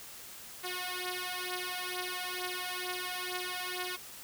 5% pulse beating tone pair, 361.7 / 363.9 Hz, F#4 / F#4, -39 / -29 cents, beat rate 2.2 Hz, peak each -27 dBFS, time 0.63-3.97 s, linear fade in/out 20 ms, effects white hiss -48 dBFS RMS until 4.23 s

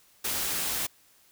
white noise, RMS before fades -30 dBFS, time 0.24-0.87 s, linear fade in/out 10 ms, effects white hiss -61 dBFS RMS until 1.31 s

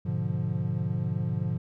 triangle chord, G# diminished seventh, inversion none, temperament equal, 103.83 / 123.47 / 146.83 / 174.61 Hz, G#2 / B2 / D3 / F3, 0 / 0 / 0 / 0 cents, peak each -30 dBFS, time 0.05-1.58 s, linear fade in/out 10 ms, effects none

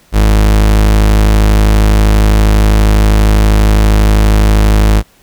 40% pulse tone, 52.4 Hz, G#1, 16 cents sharp, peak -4 dBFS, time 0.12-5.03 s, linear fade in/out 50 ms, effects pink hiss -47 dBFS RMS until 5.22 s

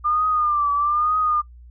sine tone with vibrato, 1200 Hz, D6, 37 cents sharp, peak -17 dBFS, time 0.04-1.42 s, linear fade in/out 20 ms, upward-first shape triangle, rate 1.1 Hz, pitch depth 83 cents each way, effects noise-tail reverb RT60 0.1 s tail -22 dB re dry + added 60 Hz sine -41 dBFS peak until 1.7 s

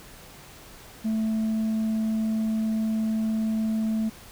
sine tone, 220 Hz, A3, in tune, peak -20 dBFS, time 1.04-4.1 s, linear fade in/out 20 ms, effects tanh soft clip ceiling -22 dBFS + pink hiss -47 dBFS RMS until 4.31 s

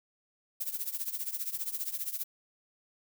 violet noise with tremolo, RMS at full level -32 dBFS, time 0.6-2.24 s, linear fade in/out 10 ms, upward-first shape triangle, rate 15 Hz, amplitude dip 90%, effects none

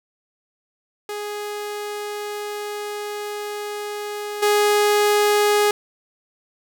sawtooth tone with level steps, 415.3 Hz, G#4, in tune, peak -23 / -11 dBFS, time 1.09-5.71 s, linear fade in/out 2 ms, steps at 4.42 s, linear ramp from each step 10 ms, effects none

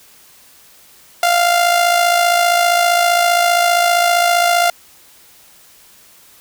sawtooth tone with amplitude modulation, 697 Hz, F5, 4 cents flat, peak -5 dBFS, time 1.23-4.7 s, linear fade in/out 2 ms, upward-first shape sine, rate 55.2 Hz, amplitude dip 50%, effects white hiss -46 dBFS RMS until 6.4 s

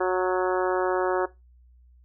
harmonic tone with a mistuned harmonic, 184 Hz, F#3, 9 cents flat, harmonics 2 / 3 / 4 / 5 / 6 / 7 / 8 / 9, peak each -24 / -28 / -30 / -32 / -34 / -35 / -36 / -37 dBFS, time 0-1.26 s, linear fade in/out 10 ms, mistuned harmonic 9, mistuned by +22 cents, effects noise-tail reverb RT60 0.2 s tail -18 dB re dry + added 61 Hz sine -52 dBFS peak until 2.04 s

